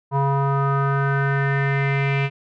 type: tone with low-pass filter sweep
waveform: square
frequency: 138.59 Hz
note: C#3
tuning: in tune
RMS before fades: -20 dBFS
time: 0.11-2.3 s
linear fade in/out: 50 ms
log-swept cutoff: 960 to 2500 Hz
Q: 5.2
effects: none